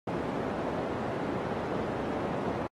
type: band-pass noise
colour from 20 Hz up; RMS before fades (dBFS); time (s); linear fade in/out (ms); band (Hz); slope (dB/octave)
white; -33; 0.07-2.67; 5; 120 to 590; 12
effects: AAC 32 kbps